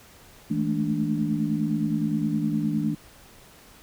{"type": "tone cluster", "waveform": "sine", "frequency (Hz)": [161.4, 213.4, 223.1, 293], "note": ["E3", "G#3", "A3", "D4"], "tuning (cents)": [-36, 47, 24, -4], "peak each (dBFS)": -28, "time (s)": [0.5, 2.95], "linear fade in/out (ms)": 10, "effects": ["pink hiss -51 dBFS RMS until 3.82 s"]}